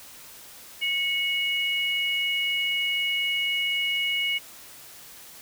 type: tone pair together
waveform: sine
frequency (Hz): 2210 / 2893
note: C#7 / F#7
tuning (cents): -6 / -40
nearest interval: perfect fourth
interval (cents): 466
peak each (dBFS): -26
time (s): 0.81-4.39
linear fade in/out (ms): 20
effects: white hiss -46 dBFS RMS until 5.41 s